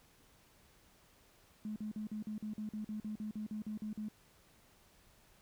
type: tone bursts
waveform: triangle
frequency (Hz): 213.4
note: G#3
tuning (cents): +47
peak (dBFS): -34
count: 16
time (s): 1.65-4.085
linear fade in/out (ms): 2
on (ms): 110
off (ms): 45
effects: tanh soft clip ceiling -36 dBFS + pink hiss -66 dBFS RMS until 5.41 s